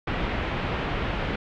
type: low-pass noise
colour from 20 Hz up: pink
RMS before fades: -28 dBFS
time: 0.07-1.36 s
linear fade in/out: 5 ms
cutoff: 3000 Hz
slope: 24 dB/octave
effects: none